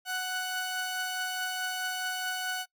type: tone pair together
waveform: sawtooth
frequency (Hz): 740 / 1484.7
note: F#5 / F#6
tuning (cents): 0 / +6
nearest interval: octave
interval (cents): 1206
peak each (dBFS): -32 / -29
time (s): 0.05-2.66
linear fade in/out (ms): 50
effects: noise-tail reverb RT60 0.1 s tail -23 dB re dry